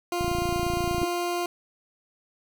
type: tone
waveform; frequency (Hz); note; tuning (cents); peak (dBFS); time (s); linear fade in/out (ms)
20% pulse; 350.2; F4; +5; -21; 0.12-1.46; 2
type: click train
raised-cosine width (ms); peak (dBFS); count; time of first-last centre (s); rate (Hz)
5; -19; 24; 0.21-1.017; 28.5
type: tone with exponential decay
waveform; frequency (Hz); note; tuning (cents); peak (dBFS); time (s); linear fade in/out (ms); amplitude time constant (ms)
sine; 329.6; E4; 0; -21; 1.03-1.11; 0; 17
effects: none